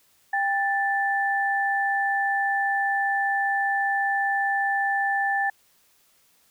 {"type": "tone pair together", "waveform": "sine", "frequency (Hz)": [794.9, 1760], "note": ["G5", "A6"], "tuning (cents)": [24, 0], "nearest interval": "octave + major second", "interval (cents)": 1376, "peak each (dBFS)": -24, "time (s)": [0.33, 5.5], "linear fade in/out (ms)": 5, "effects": ["white hiss -62 dBFS RMS until 6.5 s"]}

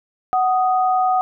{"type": "tone pair together", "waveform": "sine", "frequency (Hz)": [745.1, 1244.5], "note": ["F#5", "D#6"], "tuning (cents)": [12, 0], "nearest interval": "major sixth", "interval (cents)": 888, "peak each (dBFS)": [-15, -22], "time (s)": [0.33, 1.21], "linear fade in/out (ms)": 0, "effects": []}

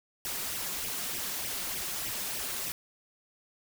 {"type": "noise with flanger", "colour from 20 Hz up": "white", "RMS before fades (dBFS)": -35, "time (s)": [0.25, 2.72], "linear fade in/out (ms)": 0, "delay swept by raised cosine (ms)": [0.34, 5.64], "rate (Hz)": 3.3, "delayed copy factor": 0.7, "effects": []}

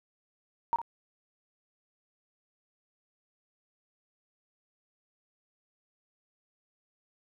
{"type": "tone with echo", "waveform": "sine", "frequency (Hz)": 932.3, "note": "A#5", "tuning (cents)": 0, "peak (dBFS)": -23, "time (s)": [0.73, 0.76], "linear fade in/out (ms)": 0, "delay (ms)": 56, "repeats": 1, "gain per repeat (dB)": -12, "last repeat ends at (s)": 0.816, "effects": []}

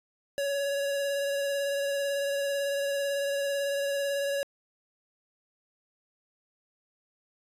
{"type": "tone with vibrato", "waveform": "square", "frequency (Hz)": 561, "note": "C#5", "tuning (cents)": 21, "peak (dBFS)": -28, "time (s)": [0.38, 4.43], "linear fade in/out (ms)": 0, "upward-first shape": "sine", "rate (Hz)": 18, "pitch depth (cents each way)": 18, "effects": ["resampled to 32000 Hz"]}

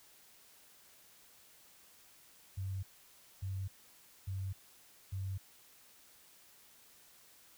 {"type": "tone bursts", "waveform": "sine", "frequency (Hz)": 96, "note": "G2", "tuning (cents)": -36, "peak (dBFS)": -36, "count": 4, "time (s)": [2.57, 5.38], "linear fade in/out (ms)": 10, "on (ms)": 260, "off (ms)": 590, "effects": ["white hiss -62 dBFS RMS until 7.57 s"]}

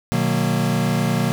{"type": "chord", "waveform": "square", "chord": "B major seventh", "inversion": "none", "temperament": "equal with one note detuned", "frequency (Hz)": [123.47, 153.87, 185, 233.1], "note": ["B2", "D#3", "F#3", "A#3"], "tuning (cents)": [0, -19, 0, 0], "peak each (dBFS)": -24, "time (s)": [0.12, 1.32], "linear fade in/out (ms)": 0, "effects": []}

